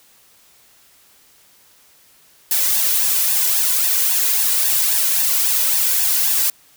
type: noise with flanger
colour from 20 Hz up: blue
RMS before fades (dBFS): -17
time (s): 2.51-6.5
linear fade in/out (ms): 2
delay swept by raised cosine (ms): 1.1 to 2.07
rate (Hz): 3.7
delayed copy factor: +0.65
effects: white hiss -52 dBFS RMS until 6.76 s